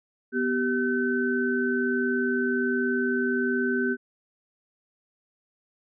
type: tone cluster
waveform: sine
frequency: 247.3 / 388.6 / 1524 Hz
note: B3 / G4 / G6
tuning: +3 / -15 / -49 cents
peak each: -26 / -27 / -28 dBFS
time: 0.32-3.97 s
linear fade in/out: 50 ms
effects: none